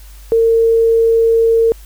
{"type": "tone", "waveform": "sine", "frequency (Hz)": 455.7, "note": "A#4", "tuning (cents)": -39, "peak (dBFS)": -8, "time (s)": [0.32, 1.72], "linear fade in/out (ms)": 0, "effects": ["added 50 Hz sine -34 dBFS peak until 1.85 s", "white hiss -45 dBFS RMS until 1.85 s"]}